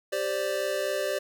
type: chord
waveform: square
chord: G suspended fourth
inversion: none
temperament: equal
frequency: 392 / 523.3 / 587.3 Hz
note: G4 / C5 / D5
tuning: 0 / 0 / 0 cents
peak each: -34 / -33 / -30 dBFS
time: 0.12-1.19 s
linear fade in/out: 10 ms
effects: none